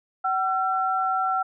sine tone pair together, 758 / 1351.9 Hz, F#5 / E6, +42 / +43 cents, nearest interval minor seventh, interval 1001 cents, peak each -24 / -24 dBFS, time 0.24-1.43 s, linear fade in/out 10 ms, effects none

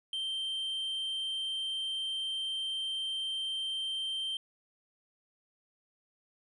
triangle tone, 3136 Hz, G7, in tune, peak -31 dBFS, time 0.13-4.37 s, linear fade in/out 2 ms, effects resampled to 24000 Hz

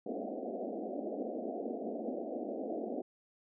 pink band-pass noise, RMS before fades -39 dBFS, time 0.06-3.02 s, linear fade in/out 5 ms, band 210 to 730 Hz, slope 96 dB/octave, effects none

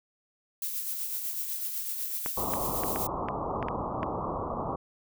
violet noise with tremolo, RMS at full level -32 dBFS, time 0.62-3.07 s, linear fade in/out 2 ms, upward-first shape sine, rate 8 Hz, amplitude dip 40%
clicks, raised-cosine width 0.5 ms, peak -17 dBFS, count 8, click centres 2.261 / 2.537 / 2.836 / 2.96 / 3.286 / 3.627 / 3.685 / 4.031 s
white low-pass noise, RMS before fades -33 dBFS, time 2.37-4.76 s, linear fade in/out 5 ms, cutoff 1200 Hz, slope 96 dB/octave
effects none

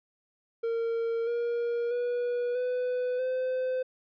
triangle tone with pitch steps, 460 / 472.7 / 485.7 / 499 / 512.8 Hz, A#4 / A#4 / B4 / B4 / C5, -23 / +24 / -29 / +18 / -35 cents, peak -25 dBFS, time 0.63-3.83 s, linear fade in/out 10 ms, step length 640 ms, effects resampled to 11025 Hz

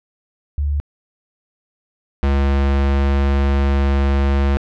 sine / square tone pair in turn, 72.3 / 69.26 Hz, D2 / C#2, -27 / -1 cents, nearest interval minor second, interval 74 cents, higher first, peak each -16 / -14 dBFS, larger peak second, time 0.58-0.8 / 2.23-4.57 s, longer second, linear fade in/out 0 ms, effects low-pass 3000 Hz 12 dB/octave

